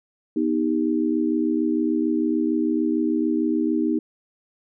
sine tone cluster, 246.1 / 312.8 / 397.1 Hz, B3 / D#4 / G4, -6 / +9 / +22 cents, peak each -24 / -21 / -28 dBFS, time 0.36-3.99 s, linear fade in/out 5 ms, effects none

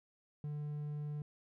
triangle tone, 148.2 Hz, D3, 16 cents sharp, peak -36 dBFS, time 0.44-1.22 s, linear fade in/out 2 ms, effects none

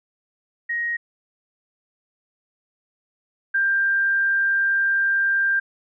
sine tone pair in turn, 1880 / 1587.7 Hz, A#6 / G6, +14 / +22 cents, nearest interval minor third, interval 292 cents, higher first, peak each -22 / -17 dBFS, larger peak second, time 0.69-0.97 / 3.54-5.6 s, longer second, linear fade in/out 10 ms, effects none

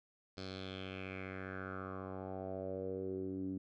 10% pulse tone with low-pass filter sweep, 94.7 Hz, F#2, 41 cents sharp, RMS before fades -43 dBFS, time 0.37-3.58 s, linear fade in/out 5 ms, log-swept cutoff 4700 to 260 Hz, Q 4.3, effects none

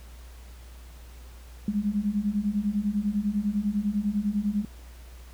sine beating tone pair, 200 / 210 Hz, G3 / G#3, +35 / +19 cents, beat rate 10 Hz, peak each -28 / -26 dBFS, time 1.68-4.65 s, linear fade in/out 2 ms, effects added 60 Hz sine -43 dBFS peak until 5.33 s + pink hiss -54 dBFS RMS until 5.33 s

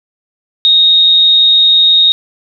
sine tone with amplitude modulation, 3729 Hz, A#7, in tune, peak -3 dBFS, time 0.65-2.12 s, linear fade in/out 0 ms, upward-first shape sine, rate 172 Hz, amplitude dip 30%, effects none

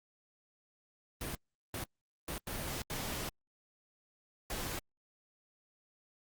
pink noise bursts at uneven times, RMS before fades -39 dBFS, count 6, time 1.21-1.35 / 1.74-1.84 / 2.28-2.38 / 2.47-2.82 / 2.9-3.29 / 4.5-4.79 s, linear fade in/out 2 ms, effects Opus 32 kbps

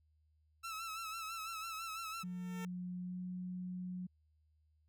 sawtooth tone with vibrato, 1317 Hz, E6, 2 cents flat, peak -38 dBFS, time 0.63-2.24 s, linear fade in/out 20 ms, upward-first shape sine, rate 6 Hz, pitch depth 53 cents each way
10% pulse tone with exponential growth, 450 Hz, A4, 39 cents sharp, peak -36 dBFS, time 2.05-2.65 s, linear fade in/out 1 ms, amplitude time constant 130 ms
sine tone with pitch glide, 180 to 181.67 Hz, F#3 to F#3, -47 to -31 cents, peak -40 dBFS, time 2.23-4.07 s, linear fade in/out 10 ms, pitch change +16 cents, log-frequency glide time 3.02-3.18 s
effects added 77 Hz sine -70 dBFS peak until 4.88 s

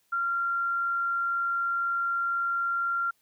sine tone, 1381 Hz, F6, 20 cents flat, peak -25 dBFS, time 0.12-3.11 s, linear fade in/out 10 ms, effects white hiss -70 dBFS RMS until 3.21 s

